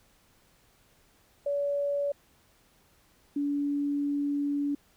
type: tone pair in turn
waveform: sine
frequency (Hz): 570 / 286.5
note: C#5 / D4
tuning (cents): +48 / -43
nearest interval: octave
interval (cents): 1191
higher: first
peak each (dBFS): -26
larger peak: neither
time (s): 1.46-2.12 / 3.36-4.75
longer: second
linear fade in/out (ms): 5
effects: pink hiss -64 dBFS RMS until 4.96 s